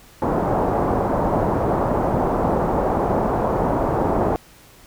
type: low-pass noise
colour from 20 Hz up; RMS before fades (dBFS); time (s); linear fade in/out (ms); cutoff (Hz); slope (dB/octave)
white; -20; 0.22-4.36; 0; 890; 24
effects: pink hiss -48 dBFS RMS until 4.86 s